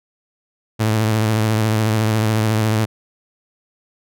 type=tone with vibrato; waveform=sawtooth; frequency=109.4 Hz; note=A2; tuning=9 cents flat; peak=-11 dBFS; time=0.79-2.86 s; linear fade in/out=20 ms; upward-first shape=triangle; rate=14 Hz; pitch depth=53 cents each way; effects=none